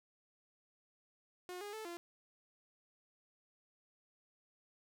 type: tone with pitch steps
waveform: sawtooth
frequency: 360.7 / 410.8 / 437.2 / 344.1 Hz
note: F#4 / G#4 / A4 / F4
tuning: -44 / -19 / -11 / -26 cents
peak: -40 dBFS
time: 1.49-1.97 s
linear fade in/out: 0 ms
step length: 120 ms
effects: none